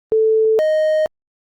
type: tone pair in turn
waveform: sine / triangle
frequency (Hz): 440 / 621.5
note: A4 / D#5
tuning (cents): 0 / -2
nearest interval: tritone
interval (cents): 598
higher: second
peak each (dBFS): -11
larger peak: neither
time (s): 0.12-0.59 / 0.59-1.06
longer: neither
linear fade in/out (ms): 0
effects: Opus 32 kbps